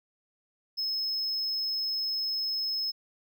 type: tone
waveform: triangle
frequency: 5180 Hz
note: E8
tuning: 31 cents flat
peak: -27 dBFS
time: 0.77-2.92 s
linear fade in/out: 20 ms
effects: none